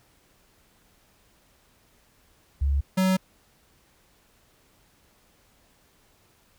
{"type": "tone pair in turn", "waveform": ["sine", "square"], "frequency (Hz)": [69.9, 187.58], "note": ["C#2", "F#3"], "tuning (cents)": [15, 24], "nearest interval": "octave + perfect fourth", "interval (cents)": 1709, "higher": "second", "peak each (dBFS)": -20, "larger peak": "neither", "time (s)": [[2.61, 2.81], [2.97, 3.17]], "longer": "neither", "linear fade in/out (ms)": 10, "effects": ["pink hiss -62 dBFS RMS until 6.58 s"]}